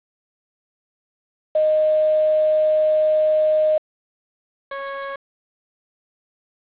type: tone pair in turn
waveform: sine / 20% pulse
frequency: 619 / 551.5 Hz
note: D#5 / C#5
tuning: -9 / -9 cents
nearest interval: major second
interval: 200 cents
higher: first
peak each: -14 / -22 dBFS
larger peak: first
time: 1.55-3.78 / 4.71-5.16 s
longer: first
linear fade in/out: 5 ms
effects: resampled to 8000 Hz + 7-bit